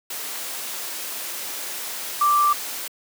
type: tone in noise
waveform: sine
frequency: 1174.7 Hz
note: D6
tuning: in tune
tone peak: -15 dBFS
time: 2.21-2.53 s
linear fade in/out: 5 ms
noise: white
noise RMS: -31 dBFS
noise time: 0.1-2.88 s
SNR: +13 dB
effects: high-pass 300 Hz 12 dB/octave